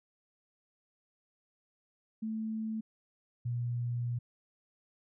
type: tone pair in turn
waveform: sine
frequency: 220 / 120.37 Hz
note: A3 / B2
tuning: 0 / -44 cents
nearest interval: minor seventh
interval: 1044 cents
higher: first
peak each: -33 / -31 dBFS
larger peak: second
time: 2.22-2.81 / 3.45-4.19 s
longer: second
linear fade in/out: 10 ms
effects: none